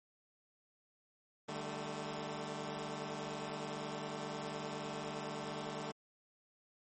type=chord; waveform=10% pulse; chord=D suspended fourth; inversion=none; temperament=equal with one note detuned; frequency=149.92 / 196 / 220 Hz; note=D3 / G3 / A3; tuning=+36 / 0 / 0 cents; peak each=-36 / -38 / -36 dBFS; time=1.48-5.92 s; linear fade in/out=10 ms; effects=MP3 32 kbps